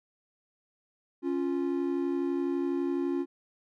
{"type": "tone pair together", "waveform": "triangle", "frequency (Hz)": [277.2, 349.2], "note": ["C#4", "F4"], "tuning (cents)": [0, 0], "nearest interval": "major third", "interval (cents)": 400, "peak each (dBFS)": -28, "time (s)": [1.22, 3.26], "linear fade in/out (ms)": 50, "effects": []}